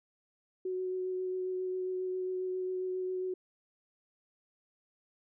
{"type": "tone with vibrato", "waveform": "sine", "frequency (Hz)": 370, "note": "F#4", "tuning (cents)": 0, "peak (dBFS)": -32, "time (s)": [0.65, 3.34], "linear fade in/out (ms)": 5, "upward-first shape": "sine", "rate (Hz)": 7.4, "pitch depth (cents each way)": 11, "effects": []}